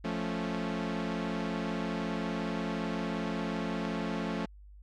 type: chord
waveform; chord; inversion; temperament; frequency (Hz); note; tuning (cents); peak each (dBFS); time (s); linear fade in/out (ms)
sawtooth; F augmented; none; equal; 174.61 / 220 / 277.2; F3 / A3 / C#4; 0 / 0 / 0; -32 / -31 / -34; 0.04-4.46; 10
effects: added 50 Hz sine -49 dBFS peak until 4.82 s + low-pass 4000 Hz 12 dB/octave